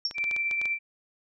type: tone with exponential decay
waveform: sine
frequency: 5480 Hz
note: F8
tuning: 34 cents flat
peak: -21 dBFS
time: 0.05-0.16 s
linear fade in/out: 1 ms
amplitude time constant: 23 ms
type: clicks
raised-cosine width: 0.2 ms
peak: -21 dBFS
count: 8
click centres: 0.111 / 0.183 / 0.241 / 0.312 / 0.364 / 0.512 / 0.615 / 0.656 s
type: tone with tremolo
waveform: sine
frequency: 2344 Hz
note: D7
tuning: 4 cents flat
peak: -24 dBFS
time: 0.14-0.79 s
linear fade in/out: 50 ms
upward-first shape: triangle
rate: 16 Hz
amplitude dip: 35%
effects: none